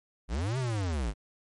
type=linear two-way sweep; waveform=square; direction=up then down; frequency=46.25 to 134.6 to 46.25 Hz; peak=-29 dBFS; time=0.28-1.14 s; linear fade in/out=50 ms; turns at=0.58 s; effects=MP3 48 kbps